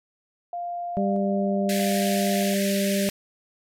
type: tone with tremolo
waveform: sine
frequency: 698.5 Hz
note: F5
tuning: in tune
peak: -28 dBFS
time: 0.53-2.54 s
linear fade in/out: 2 ms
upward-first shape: square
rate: 0.79 Hz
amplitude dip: 40%
type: harmonic tone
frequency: 197.7 Hz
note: G3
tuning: 15 cents sharp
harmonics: 1 / 2 / 3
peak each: -23 / -30 / -27 dBFS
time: 0.97-3.09 s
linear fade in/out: 0 ms
type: band-pass noise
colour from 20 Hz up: pink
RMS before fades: -32 dBFS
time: 1.69-3.1 s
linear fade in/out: 2 ms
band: 1600 to 15000 Hz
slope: 96 dB/octave
effects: none